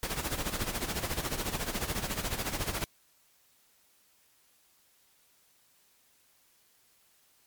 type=noise with tremolo; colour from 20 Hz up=pink; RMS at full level=-31 dBFS; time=0.03-2.84 s; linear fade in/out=0 ms; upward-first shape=sine; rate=14 Hz; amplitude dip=70%; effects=white hiss -66 dBFS RMS until 7.46 s + MP3 96 kbps